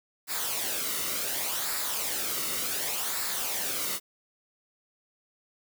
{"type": "noise with flanger", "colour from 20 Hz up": "white", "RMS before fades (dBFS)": -31, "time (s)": [0.27, 4], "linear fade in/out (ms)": 50, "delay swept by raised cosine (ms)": [0.32, 1.23], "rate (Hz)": 0.68, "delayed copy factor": -0.55, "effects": []}